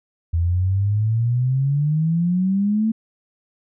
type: exponential sweep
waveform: sine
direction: up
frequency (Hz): 82.2 to 224.9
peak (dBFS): -16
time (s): 0.33-2.92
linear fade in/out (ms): 10
effects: none